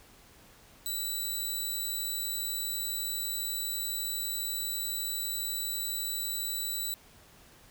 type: tone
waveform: 10% pulse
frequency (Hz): 3951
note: B7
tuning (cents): 0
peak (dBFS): -24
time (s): 0.86-6.94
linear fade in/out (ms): 0
effects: pink hiss -57 dBFS RMS until 7.7 s